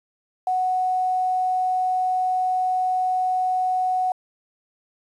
sine tone with quantisation, 740 Hz, F#5, in tune, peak -19 dBFS, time 0.47-4.12 s, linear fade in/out 2 ms, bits 8, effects resampled to 24000 Hz

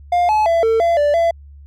triangle tone with pitch steps, 705 / 856 / 670 / 450.1 / 679 / 585 / 673 Hz, F5 / A5 / E5 / A4 / F5 / D5 / E5, +16 / -48 / +28 / +39 / -49 / -7 / +36 cents, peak -10 dBFS, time 0.12-1.31 s, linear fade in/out 5 ms, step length 170 ms, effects added 71 Hz sine -37 dBFS peak until 1.66 s

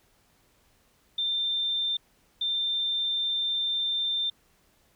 sine tone pair in turn, 3584 / 3584 Hz, A7 / A7, +31 / +31 cents, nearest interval unison, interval 0 cents, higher neither, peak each -25 dBFS, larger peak neither, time 1.18-1.97 / 2.41-4.3 s, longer second, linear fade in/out 5 ms, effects pink hiss -65 dBFS RMS until 4.95 s

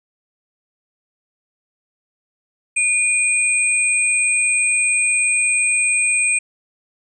sine tone pair together, 2443 / 8217 Hz, D#7 / C9, -32 / -32 cents, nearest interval octave + major sixth, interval 2100 cents, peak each -16 / -19 dBFS, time 2.76-6.39 s, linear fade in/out 10 ms, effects none

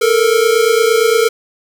square tone pair together, 439 / 467.7 Hz, A4 / A#4, -4 / +6 cents, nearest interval minor second, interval 110 cents, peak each -13 dBFS, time 0.01-1.29 s, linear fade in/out 10 ms, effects 8-bit

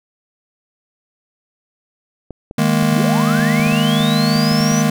clicks, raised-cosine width 2 ms, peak -17 dBFS, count 12, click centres 2.307 / 2.511 / 2.826 / 3.394 / 3.598 / 3.667 / 3.723 / 4.006 / 4.36 / 4.518 / 4.607 / 4.719 s
square chord, D# suspended fourth, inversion none, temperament just, 155.56 / 207.4 / 233.3 Hz, D#3 / G#3 / A#3, 0 / -2 / +2 cents, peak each -18 dBFS, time 2.58-4.9 s, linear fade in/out 5 ms
sine linear sweep, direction up, 123.47 to 6060 Hz, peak -22 dBFS, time 2.92-4.82 s, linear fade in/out 5 ms
effects none

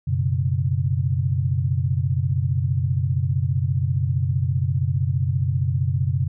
sine chord, F# suspended fourth, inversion none, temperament equal, 92.5 / 123.47 / 138.59 Hz, F#2 / B2 / C#3, 0 / 0 / 0 cents, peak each -23 dBFS, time 0.07-6.28 s, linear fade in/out 10 ms, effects none

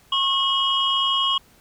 sine tone cluster, 1087 / 2917 / 3249 Hz, C#6 / F#7 / G#7, -34 / -25 / -39 cents, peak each -22 dBFS, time 0.12-1.38 s, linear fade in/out 5 ms, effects tanh soft clip ceiling -10 dBFS + pink hiss -55 dBFS RMS until 1.6 s

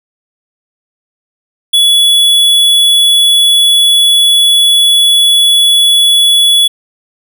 square tone, 3400 Hz, G#7, 40 cents sharp, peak -5 dBFS, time 1.73-6.68 s, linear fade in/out 10 ms, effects none

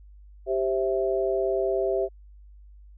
sine chord, C major, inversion second, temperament equal with one note detuned, 392 / 528.7 / 659.3 Hz, G4 / C5 / E5, 0 / +18 / 0 cents, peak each -25 / -29 / -27 dBFS, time 0.46-2.09 s, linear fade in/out 50 ms, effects added 50 Hz sine -46 dBFS peak until 2.97 s

